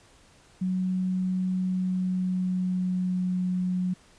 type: tone with pitch glide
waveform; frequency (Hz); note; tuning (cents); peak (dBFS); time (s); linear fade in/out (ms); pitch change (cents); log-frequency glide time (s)
sine; 185 to 182.24; F#3 to F#3; 0 to -26; -24; 0.61-3.94; 10; -26; 1.54-3.43
effects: pink hiss -57 dBFS RMS until 4.18 s + resampled to 22050 Hz